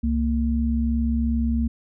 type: tone pair together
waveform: sine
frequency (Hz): 67.5 / 230.6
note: C#2 / A#3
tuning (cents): -45 / -19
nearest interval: octave + major sixth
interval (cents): 2126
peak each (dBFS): -22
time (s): 0.03-1.68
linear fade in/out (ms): 10
effects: none